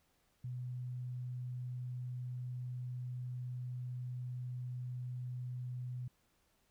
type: tone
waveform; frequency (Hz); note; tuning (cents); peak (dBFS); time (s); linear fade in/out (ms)
sine; 124.7; B2; +17; -39; 0.44-6.08; 5
effects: pink hiss -75 dBFS RMS until 6.7 s